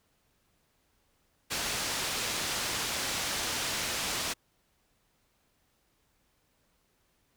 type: low-pass noise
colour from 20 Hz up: white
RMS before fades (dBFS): -33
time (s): 1.5-4.34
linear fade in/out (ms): 20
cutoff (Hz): 6500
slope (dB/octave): 12
effects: pink hiss -72 dBFS RMS until 7.36 s